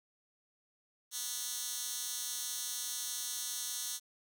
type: tone with high-pass filter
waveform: 10% pulse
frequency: 244.9 Hz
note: B3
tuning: 14 cents flat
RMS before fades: -39 dBFS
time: 1.11-4 s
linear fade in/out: 50 ms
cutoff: 5700 Hz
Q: 1.1
effects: none